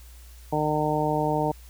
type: harmonic tone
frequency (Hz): 151.9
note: D#3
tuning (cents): -41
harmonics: 1 / 2 / 3 / 4 / 5 / 6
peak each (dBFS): -29 / -29 / -29 / -29 / -29 / -29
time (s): 0.52-1.52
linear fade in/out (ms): 10
effects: added 60 Hz sine -44 dBFS peak until 1.69 s + white hiss -54 dBFS RMS until 1.69 s